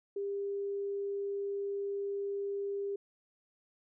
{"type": "tone", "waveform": "sine", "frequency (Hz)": 400, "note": "G4", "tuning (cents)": 35, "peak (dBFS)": -33, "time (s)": [0.16, 2.96], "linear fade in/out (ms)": 5, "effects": []}